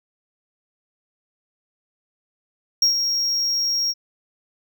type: tone with ADSR envelope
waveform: triangle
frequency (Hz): 5588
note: F8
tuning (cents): 0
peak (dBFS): -11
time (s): 2.82-3.94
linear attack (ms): 4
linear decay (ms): 110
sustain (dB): -7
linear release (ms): 39
effects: none